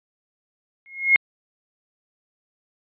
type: tone with exponential growth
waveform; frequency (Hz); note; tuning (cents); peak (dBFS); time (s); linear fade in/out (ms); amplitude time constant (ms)
sine; 2155; C#7; -49; -8; 0.86-1.16; 0; 65
effects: resampled to 8000 Hz

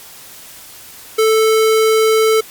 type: tone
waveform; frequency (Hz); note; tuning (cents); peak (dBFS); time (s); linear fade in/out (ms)
square; 440; A4; 0; -10; 1.18-2.41; 10
effects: white hiss -37 dBFS RMS until 2.5 s + MP3 96 kbps

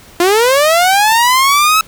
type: linear sweep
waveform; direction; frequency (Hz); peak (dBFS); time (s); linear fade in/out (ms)
sawtooth; up; 338.2 to 1306; -4; 0.2-1.81; 2
effects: pink hiss -40 dBFS RMS until 1.87 s

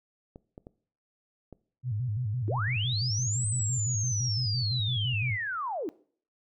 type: clicks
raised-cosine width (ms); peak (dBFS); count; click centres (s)
2; -31; 4; 0.359 / 0.579 / 0.669 / 1.527
type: tone with vibrato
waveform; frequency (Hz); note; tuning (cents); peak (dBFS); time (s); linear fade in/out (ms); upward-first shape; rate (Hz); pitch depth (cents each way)
sine; 114.8; A#2; -26; -28; 1.83-5.38; 50; square; 5.9; 160
type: linear two-way sweep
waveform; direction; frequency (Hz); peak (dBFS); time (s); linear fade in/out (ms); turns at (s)
sine; up then down; 276 to 8230 to 276; -30; 2.48-5.89; 0; 3.47
effects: noise-tail reverb RT60 0.5 s tail -20 dB re dry

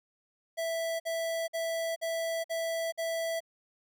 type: tone bursts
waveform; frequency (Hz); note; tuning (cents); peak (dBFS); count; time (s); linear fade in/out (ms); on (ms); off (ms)
square; 659.3; E5; 0; -31; 6; 0.57-3.405; 20; 430; 51
effects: none

